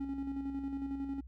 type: tone with tremolo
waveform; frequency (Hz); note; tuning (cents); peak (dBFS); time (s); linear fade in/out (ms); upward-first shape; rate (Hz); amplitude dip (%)
triangle; 275; C#4; -14; -32; 0-1.21; 10; square; 11; 40
effects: added 63 Hz sine -47 dBFS peak until 1.27 s